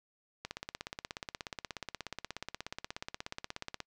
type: click train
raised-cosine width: 0.2 ms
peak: -21 dBFS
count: 57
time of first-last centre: 0.45-3.803 s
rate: 16.7 Hz
effects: noise-tail reverb RT60 0.1 s tail -26 dB re dry